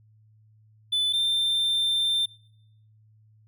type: tone pair in turn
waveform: triangle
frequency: 3500 / 3578 Hz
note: A7 / A7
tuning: -10 / +28 cents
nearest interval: unison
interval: 38 cents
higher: second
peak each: -20 dBFS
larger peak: neither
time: 0.92-1.13 / 1.13-2.26 s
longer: second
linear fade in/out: 10 ms
effects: noise-tail reverb RT60 0.8 s tail -23 dB re dry + added 108 Hz sine -55 dBFS peak until 3.47 s